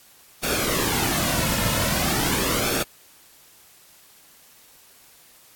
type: noise with flanger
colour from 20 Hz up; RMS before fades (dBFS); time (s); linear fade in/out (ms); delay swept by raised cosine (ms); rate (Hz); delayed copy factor
pink; -23; 0.43-2.83; 5; 0.99 to 2.59; 0.42; -0.65
effects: white hiss -52 dBFS RMS until 5.55 s + AAC 64 kbps